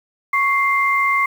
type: tone pair together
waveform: sine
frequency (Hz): 1108.7 / 2095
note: C#6 / C7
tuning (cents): 0 / +2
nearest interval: major seventh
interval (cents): 1102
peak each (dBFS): -17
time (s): 0.33-1.26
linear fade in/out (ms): 5
effects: 7-bit